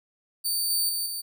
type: tone with level steps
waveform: 15% pulse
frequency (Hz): 4586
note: D8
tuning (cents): -42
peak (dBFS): -18 / -16 / -20 / -24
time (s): 0.44-1.22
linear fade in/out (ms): 20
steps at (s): 0.7 / 0.89 / 1.06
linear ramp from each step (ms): 2
effects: none